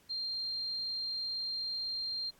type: tone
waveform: sine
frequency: 4186 Hz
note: C8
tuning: in tune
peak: -34 dBFS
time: 0.09-2.31 s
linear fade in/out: 20 ms
effects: pink hiss -65 dBFS RMS until 2.39 s + AAC 64 kbps